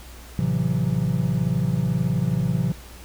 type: chord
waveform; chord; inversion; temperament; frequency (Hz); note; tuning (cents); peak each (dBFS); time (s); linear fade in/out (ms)
triangle; F# half-diminished seventh; first; just; 111 / 133.2 / 166.5 / 185; A2 / C3 / E3 / F#3; +16 / +31 / +18 / 0; -26 / -22 / -22 / -25; 0.39-2.72; 0
effects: added 60 Hz sine -41 dBFS peak until 3.04 s + pink hiss -45 dBFS RMS until 3.04 s